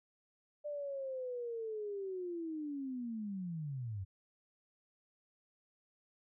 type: linear sweep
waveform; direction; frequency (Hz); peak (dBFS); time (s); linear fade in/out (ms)
sine; down; 596 to 90.2; -38; 0.64-4.05; 20
effects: none